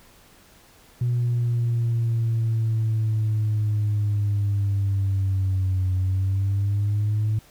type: linear two-way sweep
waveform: sine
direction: down then up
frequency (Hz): 121.9 to 92.5 to 108.6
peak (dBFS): -18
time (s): 1.01-7.39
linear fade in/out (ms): 5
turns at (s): 5.94
effects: tanh soft clip ceiling -17 dBFS + pink hiss -53 dBFS RMS until 7.5 s